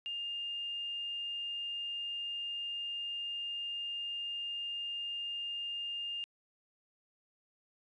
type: tone with quantisation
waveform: sine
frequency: 2813 Hz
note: F7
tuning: 12 cents sharp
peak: -36 dBFS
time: 0.06-6.24 s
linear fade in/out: 0 ms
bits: 11
effects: resampled to 22050 Hz